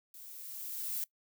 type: noise with level ramp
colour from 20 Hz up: violet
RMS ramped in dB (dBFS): -51 to -35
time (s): 0.14-1.04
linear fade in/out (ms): 2
effects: noise-tail reverb RT60 0.1 s tail -21 dB re dry